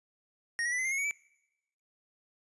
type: tone with pitch steps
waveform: square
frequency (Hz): 1864.7 / 1922.7 / 1982.4 / 2044 / 2108 / 2173 / 2241 / 2310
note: A#6 / B6 / B6 / C7 / C7 / C#7 / C#7 / D7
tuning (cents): 0 / -47 / +6 / -41 / +12 / -35 / +18 / -29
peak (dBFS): -30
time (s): 0.59-1.11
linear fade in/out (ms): 0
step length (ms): 65
effects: noise-tail reverb RT60 0.9 s tail -24 dB re dry + resampled to 24000 Hz